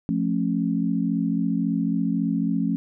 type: chord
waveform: sine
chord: F augmented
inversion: none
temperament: just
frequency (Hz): 174.61 / 218.3 / 272.8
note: F3 / A3 / C#4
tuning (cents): 0 / -13 / -28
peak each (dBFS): -25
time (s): 0.09-2.76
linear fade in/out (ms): 0
effects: none